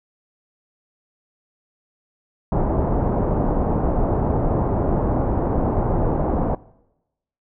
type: low-pass noise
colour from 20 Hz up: pink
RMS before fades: -20 dBFS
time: 2.52-6.55 s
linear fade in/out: 2 ms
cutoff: 880 Hz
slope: 24 dB/octave
effects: noise-tail reverb RT60 0.9 s tail -21 dB re dry